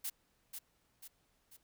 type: noise with echo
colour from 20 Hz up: blue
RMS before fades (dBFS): -39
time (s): 0.04-0.1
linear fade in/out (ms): 10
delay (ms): 490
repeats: 3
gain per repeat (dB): -6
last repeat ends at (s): 1.57
effects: pink hiss -75 dBFS RMS until 1.63 s